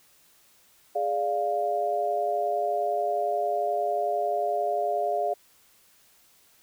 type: chord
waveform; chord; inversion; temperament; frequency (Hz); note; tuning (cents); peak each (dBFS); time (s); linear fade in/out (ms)
sine; D diminished; second; equal; 415.3 / 587.3 / 698.5; Ab4 / D5 / F5; 0 / 0 / 0; -31 / -29 / -26; 0.95-5.34; 10
effects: white hiss -60 dBFS RMS until 6.62 s